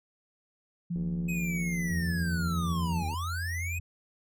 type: tone with pitch glide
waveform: sine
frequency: 172.6 to 171.51 Hz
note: F3 to F3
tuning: -20 to -31 cents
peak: -29 dBFS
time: 0.9-3.03 s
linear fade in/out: 10 ms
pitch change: -11 cents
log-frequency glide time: 2.32-2.75 s
type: click train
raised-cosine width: 3 ms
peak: -29 dBFS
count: 171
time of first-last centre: 0.96-3.139 s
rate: 78 Hz
type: linear two-way sweep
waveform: square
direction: down then up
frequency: 2547 to 784 to 2547 Hz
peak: -35 dBFS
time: 1.28-3.79 s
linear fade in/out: 10 ms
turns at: 3.07 s
type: tone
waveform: sine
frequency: 86.2 Hz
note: F2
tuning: 22 cents flat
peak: -32 dBFS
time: 1.9-3.8 s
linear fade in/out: 5 ms
effects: none